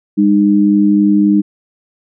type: tone pair together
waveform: sine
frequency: 202 / 305.6 Hz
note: G#3 / D#4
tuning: -48 / -31 cents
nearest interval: perfect fifth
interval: 717 cents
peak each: -10 dBFS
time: 0.17-1.42 s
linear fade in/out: 20 ms
effects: none